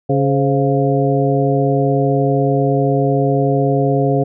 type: harmonic tone with a mistuned harmonic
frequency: 139.5 Hz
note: C#3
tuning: 11 cents sharp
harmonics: 1 / 2 / 3 / 4 / 5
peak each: -16 / -19 / -18 / -20 / -21 dBFS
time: 0.09-4.24 s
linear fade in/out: 10 ms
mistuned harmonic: 4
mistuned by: -94 cents
effects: none